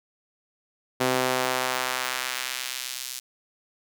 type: tone with high-pass filter sweep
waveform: sawtooth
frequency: 128.1 Hz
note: C3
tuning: 36 cents flat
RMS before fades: -28 dBFS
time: 1-3.2 s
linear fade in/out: 10 ms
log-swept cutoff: 330 to 5200 Hz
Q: 0.78
effects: none